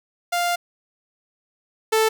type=tone pair in turn; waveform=sawtooth; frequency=699 / 440.3 Hz; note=F5 / A4; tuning=+1 / +1 cents; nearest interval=minor sixth; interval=800 cents; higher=first; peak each=-16 / -12 dBFS; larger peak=second; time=0.32-0.56 / 1.92-2.09 s; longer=first; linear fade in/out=10 ms; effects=none